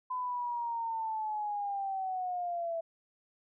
sine linear sweep, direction down, 1014 to 658 Hz, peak -32 dBFS, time 0.1-2.81 s, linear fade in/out 10 ms, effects none

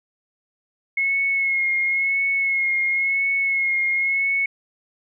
sine tone with vibrato, 2173 Hz, C#7, 35 cents flat, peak -18 dBFS, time 0.97-4.46 s, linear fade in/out 5 ms, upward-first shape sine, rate 0.96 Hz, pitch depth 29 cents each way, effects none

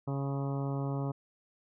harmonic tone with a mistuned harmonic, 138.59 Hz, C#3, in tune, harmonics 1 / 2 / 3 / 4 / 5 / 6 / 7 / 8 / 9, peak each -32 / -38 / -42 / -44 / -46 / -48 / -49 / -50 / -51 dBFS, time 0.07-1.12 s, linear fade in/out 10 ms, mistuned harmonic 8, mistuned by -24 cents, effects none

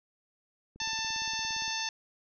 click train, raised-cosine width 3 ms, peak -39 dBFS, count 17, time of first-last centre 0.76-1.68 s, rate 17.4 Hz
harmonic tone, 889 Hz, A5, 18 cents sharp, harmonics 1 / 2 / 3 / 4 / 5 / 6 / 7, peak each -39 / -39 / -39 / -39 / -39 / -39 / -39 dBFS, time 0.8-1.89 s, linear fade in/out 2 ms
effects none

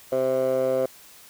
15% pulse tone with band-pass filter, 130.81 Hz, C3, in tune, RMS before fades -23 dBFS, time 0.12-0.86 s, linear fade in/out 5 ms, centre 570 Hz, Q 5.1, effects white hiss -49 dBFS RMS until 1.29 s

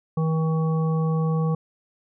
harmonic tone, 160 Hz, D#3, 49 cents sharp, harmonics 1 / 3 / 5 / 7, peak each -20 / -30 / -37 / -35 dBFS, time 0.17-1.55 s, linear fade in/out 5 ms, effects none

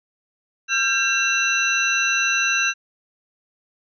sine tone cluster, 1364 / 1588 / 2720 / 3973 / 6000 Hz, F6 / G6 / F7 / B7 / F#8, -41 / +22 / -46 / +10 / +23 cents, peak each -29 / -22 / -21 / -28 / -26 dBFS, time 0.68-2.74 s, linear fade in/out 50 ms, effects none

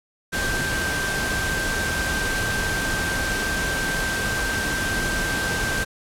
sine tone in noise, 1568 Hz, G6, in tune, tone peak -25 dBFS, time 0.32-5.85 s, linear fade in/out 20 ms, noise pink, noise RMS -26 dBFS, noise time 0.32-5.85 s, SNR -2 dB, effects low-pass 11000 Hz 12 dB/octave

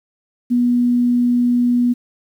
sine tone, 243.3 Hz, B3, 26 cents flat, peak -12 dBFS, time 0.5-1.94 s, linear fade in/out 20 ms, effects 8-bit

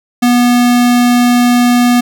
square tone, 243.5 Hz, B3, 24 cents flat, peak -7 dBFS, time 0.22-2.01 s, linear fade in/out 10 ms, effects none

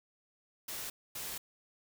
white noise bursts at uneven times, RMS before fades -41 dBFS, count 2, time 0.68-0.9 / 1.15-1.38 s, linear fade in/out 5 ms, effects none

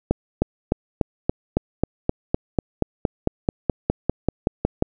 accelerating click train, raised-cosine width 2 ms, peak -4 dBFS, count 21, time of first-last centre 0.11-4.824 s, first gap 310 ms, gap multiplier 0.97, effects none

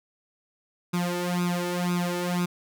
sawtooth tone with flanger, 176.6 Hz, F3, 20 cents sharp, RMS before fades -27 dBFS, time 0.93-2.46 s, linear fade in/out 10 ms, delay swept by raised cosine 0.8 to 2.3 ms, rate 2 Hz, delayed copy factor +0.95, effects none

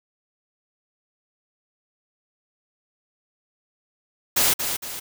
white noise with echo, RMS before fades -19 dBFS, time 4.36-4.54 s, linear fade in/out 10 ms, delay 230 ms, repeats 2, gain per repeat -7 dB, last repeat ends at 5 s, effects none

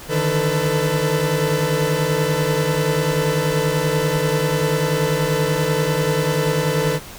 40% pulse tone cluster, 148.3 / 158.6 / 442.1 / 501 Hz, D3 / D#3 / A4 / B4, +17 / +33 / +8 / +25 cents, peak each -22 dBFS, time 0.08-7 s, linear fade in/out 50 ms, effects pink hiss -37 dBFS RMS until 7.18 s

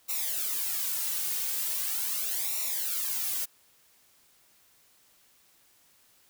blue noise with flanger, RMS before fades -31 dBFS, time 0.08-3.46 s, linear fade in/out 20 ms, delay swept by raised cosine 0.62 to 3.02 ms, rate 0.4 Hz, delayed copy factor -0.9, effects white hiss -63 dBFS RMS until 6.29 s

